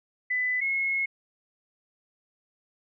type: tone pair in turn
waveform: sine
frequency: 2000 / 2172 Hz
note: B6 / C#7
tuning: +21 / -36 cents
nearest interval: minor second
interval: 143 cents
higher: second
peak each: -24 dBFS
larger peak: neither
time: 0.3-0.61 / 0.61-1.06 s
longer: second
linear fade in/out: 10 ms
effects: none